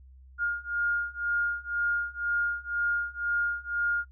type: beating tone pair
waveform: sine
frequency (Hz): 1416 / 1418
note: F6 / F6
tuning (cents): +23 / +26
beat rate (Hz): 2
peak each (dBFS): -30 / -29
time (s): 0.38-4.05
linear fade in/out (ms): 50
effects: noise-tail reverb RT60 0.1 s tail -24 dB re dry + added 65 Hz sine -49 dBFS peak until 4.11 s